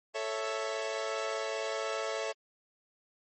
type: chord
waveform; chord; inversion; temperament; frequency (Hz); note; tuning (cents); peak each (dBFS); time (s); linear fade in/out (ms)
sawtooth; A major; none; equal; 440 / 554.4 / 659.3; A4 / C#5 / E5; 0 / 0 / 0; -33; 0.14-2.33; 20
effects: low-pass 9000 Hz 12 dB/octave + MP3 32 kbps